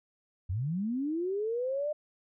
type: linear sweep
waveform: sine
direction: up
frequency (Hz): 81 to 611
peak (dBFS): -29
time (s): 0.49-1.93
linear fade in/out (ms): 10
effects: none